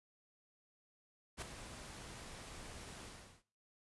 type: noise with ADSR envelope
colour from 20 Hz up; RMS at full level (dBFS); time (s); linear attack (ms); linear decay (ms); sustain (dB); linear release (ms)
pink; -41; 1.37-3.43; 51; 4; -10; 390
effects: noise-tail reverb RT60 0.4 s tail -17 dB re dry + resampled to 24000 Hz